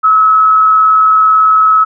sine tone with amplitude modulation, 1289 Hz, E6, 39 cents flat, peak -3 dBFS, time 0.03-1.85 s, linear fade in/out 20 ms, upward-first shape sine, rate 140 Hz, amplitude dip 30%, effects none

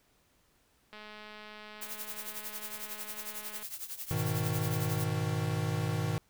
click train, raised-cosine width 0.3 ms, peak -32 dBFS, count 573, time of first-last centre 0.93-3.628 s, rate 212 Hz
blue noise with tremolo, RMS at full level -38 dBFS, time 1.81-5.05 s, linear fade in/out 10 ms, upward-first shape triangle, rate 11 Hz, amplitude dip 85%
square chord, G# minor, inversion none, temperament equal with one note detuned, 103.83 / 123.47 / 157.01 Hz, G#2 / B2 / D#3, 0 / 0 / +16 cents, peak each -35 / -36 / -34 dBFS, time 4.11-6.18 s, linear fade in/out 0 ms
effects pink hiss -69 dBFS RMS until 6.29 s

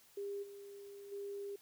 sine tone with level steps, 401.8 Hz, G4, 43 cents sharp, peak -39 / -49 / -41 dBFS, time 0.17-1.56 s, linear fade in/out 5 ms, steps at 0.42 / 1.11 s, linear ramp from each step 20 ms, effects white hiss -65 dBFS RMS until 1.61 s

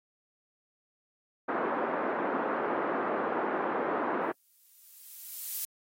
pink band-pass noise, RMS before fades -31 dBFS, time 1.48-4.32 s, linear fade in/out 10 ms, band 280 to 1500 Hz, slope 24 dB/octave
violet noise with exponential growth, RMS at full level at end -31 dBFS, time 4.22-5.65 s, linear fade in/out 1 ms, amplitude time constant 310 ms
effects AAC 48 kbps

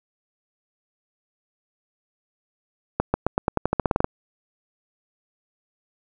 accelerating click train, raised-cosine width 1 ms, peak -5 dBFS, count 14, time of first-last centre 3-4.044 s, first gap 140 ms, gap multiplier 0.9, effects none

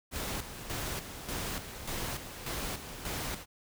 pink noise with tremolo, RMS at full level -36 dBFS, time 0.11-3.46 s, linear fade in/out 50 ms, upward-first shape square, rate 1.7 Hz, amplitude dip 60%, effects none

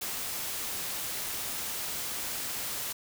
white noise, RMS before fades -35 dBFS, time 0.01-2.93 s, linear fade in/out 10 ms, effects none

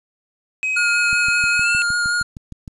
triangle tone with pitch glide, 2533 to 2662 Hz, D#7 to E7, +30 to +16 cents, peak -17 dBFS, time 0.63-1.82 s, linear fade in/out 0 ms, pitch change +86 cents, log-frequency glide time 1.59-1.68 s
square tone with vibrato, 1422 Hz, F6, 31 cents sharp, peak -18 dBFS, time 0.76-2.23 s, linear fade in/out 10 ms, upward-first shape sine, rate 5.2 Hz, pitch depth 15 cents each way
click train, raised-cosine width 5 ms, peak -21 dBFS, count 11, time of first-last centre 1.13-2.678 s, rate 6.46 Hz
effects resampled to 24000 Hz + 8-bit

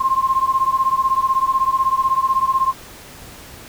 sine beating tone pair, 1054 / 1070 Hz, C6 / C6, +12 / +38 cents, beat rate 16 Hz, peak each -17 / -18 dBFS, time 0-2.73 s, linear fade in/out 10 ms, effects pink hiss -39 dBFS RMS until 3.68 s

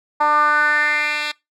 10% pulse tone with band-pass filter sweep, 298.4 Hz, D4, 28 cents sharp, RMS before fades -17 dBFS, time 0.2-1.32 s, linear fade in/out 10 ms, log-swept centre 980 to 3100 Hz, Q 4.5, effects noise-tail reverb RT60 0.2 s tail -23 dB re dry

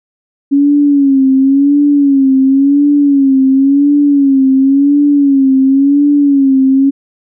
sine tone with vibrato, 277.2 Hz, C#4, in tune, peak -5 dBFS, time 0.51-6.91 s, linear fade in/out 20 ms, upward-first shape sine, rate 0.94 Hz, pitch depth 77 cents each way, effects none

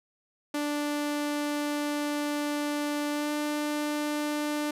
sawtooth tone with pitch glide, 293.7 to 297.3 Hz, D4 to D4, 0 to +21 cents, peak -24 dBFS, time 0.54-4.71 s, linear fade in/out 5 ms, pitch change +21 cents, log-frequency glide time 3.11-3.31 s, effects resampled to 32000 Hz

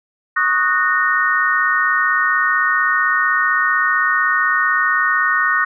sine chord, D# minor seventh, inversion third, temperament equal with one note detuned, 1108.7 / 1244.5 / 1480 / 1842.2 Hz, C#6 / D#6 / F#6 / A#6, 0 / 0 / 0 / -21 cents, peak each -22 / -20 / -18 / -17 dBFS, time 0.36-5.65 s, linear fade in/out 10 ms, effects none

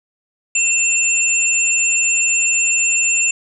sine tone pair together, 2700 / 7208 Hz, E7 / A8, +41 / +41 cents, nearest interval octave + perfect fourth, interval 1700 cents, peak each -16 dBFS, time 0.55-3.31 s, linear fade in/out 5 ms, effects none

